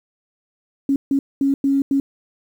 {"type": "tone bursts at uneven times", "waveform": "sine", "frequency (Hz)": 275.6, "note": "C#4", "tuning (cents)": -10, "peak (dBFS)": -14, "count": 5, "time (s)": [[0.89, 0.96], [1.11, 1.19], [1.41, 1.54], [1.64, 1.82], [1.91, 2]], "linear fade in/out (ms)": 2, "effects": ["8-bit"]}